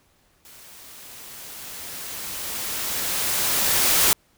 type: noise with level ramp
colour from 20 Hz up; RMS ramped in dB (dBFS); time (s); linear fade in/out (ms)
white; -47 to -17; 0.45-4.13; 0
effects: pink hiss -62 dBFS RMS until 4.37 s